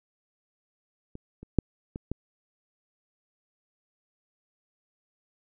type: clicks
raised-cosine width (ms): 3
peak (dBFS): -27 / -30 / -7 / -22 / -17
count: 5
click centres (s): 1.154 / 1.43 / 1.587 / 1.959 / 2.116
effects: none